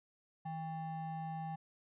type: ring-modulated tone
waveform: triangle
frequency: 480 Hz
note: B4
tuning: 49 cents flat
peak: -34 dBFS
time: 0.45-1.56 s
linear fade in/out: 10 ms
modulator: 319 Hz
effects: resampled to 8000 Hz